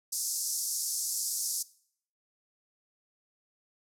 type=band-pass noise; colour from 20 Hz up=pink; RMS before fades=-33 dBFS; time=0.12-1.63 s; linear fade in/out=10 ms; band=5100 to 13000 Hz; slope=48 dB/octave; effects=noise-tail reverb RT60 0.6 s tail -20 dB re dry